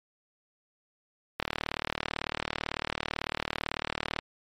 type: click train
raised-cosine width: 0.3 ms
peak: -12 dBFS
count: 107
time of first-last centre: 1.4-4.189 s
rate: 38 Hz
effects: MP3 64 kbps